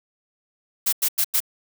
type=noise bursts; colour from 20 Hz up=blue; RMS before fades=-20 dBFS; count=4; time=0.86-1.404 s; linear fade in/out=10 ms; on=67 ms; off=92 ms; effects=none